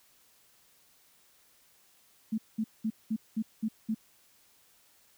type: tone bursts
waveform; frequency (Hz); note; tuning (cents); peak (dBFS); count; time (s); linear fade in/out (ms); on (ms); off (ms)
sine; 220; A3; 0; -27; 7; 2.32-3.947; 10; 61; 200
effects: white hiss -64 dBFS RMS until 5.17 s